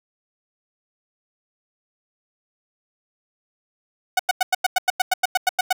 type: tone bursts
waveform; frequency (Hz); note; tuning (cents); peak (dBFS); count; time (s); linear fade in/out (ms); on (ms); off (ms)
sawtooth; 740; F#5; 0; -11; 14; 4.17-5.728; 5; 24; 94
effects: none